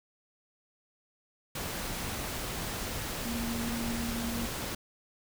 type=tone in noise; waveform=sine; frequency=233.1 Hz; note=A#3; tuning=in tune; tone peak=-33 dBFS; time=3.25-4.46 s; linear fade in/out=5 ms; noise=pink; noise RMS=-36 dBFS; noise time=1.55-4.75 s; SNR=0 dB; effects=none